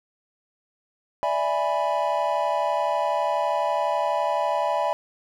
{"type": "chord", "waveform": "triangle", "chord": "E dominant seventh", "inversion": "third", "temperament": "equal", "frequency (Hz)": [587.3, 659.3, 830.6, 987.8], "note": ["D5", "E5", "G#5", "B5"], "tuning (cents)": [0, 0, 0, 0], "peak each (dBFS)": -25, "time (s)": [1.23, 4.93], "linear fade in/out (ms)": 0, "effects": []}